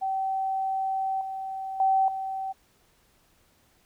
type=tone with level steps; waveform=sine; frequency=769 Hz; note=G5; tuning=33 cents flat; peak=-25 / -31 / -19 / -29 dBFS; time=0.01-2.53 s; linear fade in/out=20 ms; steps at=1.21 / 1.8 / 2.08 s; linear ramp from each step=2 ms; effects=pink hiss -64 dBFS RMS until 3.85 s